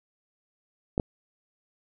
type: clicks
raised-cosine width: 2 ms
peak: -13 dBFS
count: 2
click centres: 0.979 / 0.998 s
effects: none